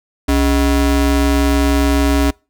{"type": "ring-modulated tone", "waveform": "square", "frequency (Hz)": 172.7, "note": "F3", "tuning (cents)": -19, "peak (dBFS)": -9, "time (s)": [0.28, 2.31], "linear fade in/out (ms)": 10, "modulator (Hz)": 108, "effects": ["noise-tail reverb RT60 0.3 s tail -26 dB re dry"]}